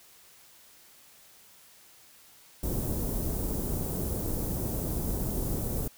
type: band-stop noise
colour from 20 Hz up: pink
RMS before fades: -31 dBFS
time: 2.63-5.88 s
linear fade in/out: 5 ms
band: 450 to 13000 Hz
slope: 12 dB/octave
effects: white hiss -56 dBFS RMS until 5.97 s